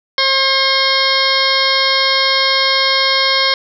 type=harmonic tone; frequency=536 Hz; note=C5; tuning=42 cents sharp; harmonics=1 / 2 / 3 / 4 / 6 / 7 / 8 / 9 / 10; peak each=-21 / -19 / -22 / -18 / -19 / -21 / -18 / -24 / -21 dBFS; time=0.18-3.54 s; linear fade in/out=2 ms; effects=none